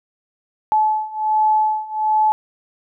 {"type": "beating tone pair", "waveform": "sine", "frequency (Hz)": [861, 862.3], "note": ["A5", "A5"], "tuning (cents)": [-38, -35], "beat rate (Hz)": 1.3, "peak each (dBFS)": [-19, -17], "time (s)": [0.72, 2.32], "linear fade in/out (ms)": 0, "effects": []}